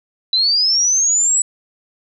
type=linear sweep; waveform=sine; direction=up; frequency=3947 to 7902 Hz; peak=-12 dBFS; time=0.33-1.42 s; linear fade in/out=2 ms; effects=none